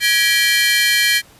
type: tone cluster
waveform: 45% pulse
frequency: 1669 / 1930 / 2346 / 3134 / 4229 Hz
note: G#6 / B6 / D7 / G7 / C8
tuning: +8 / -40 / -2 / -1 / +18 cents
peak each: -19 dBFS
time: 0-1.22 s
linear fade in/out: 50 ms
effects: pink hiss -47 dBFS RMS until 1.39 s + resampled to 32000 Hz